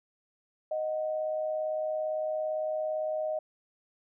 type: tone pair together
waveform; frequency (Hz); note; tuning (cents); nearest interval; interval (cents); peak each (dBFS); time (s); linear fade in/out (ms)
sine; 622.3 / 740; D#5 / F#5; 0 / 0; minor third; 300; -29 / -39; 0.71-3.39; 5
effects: none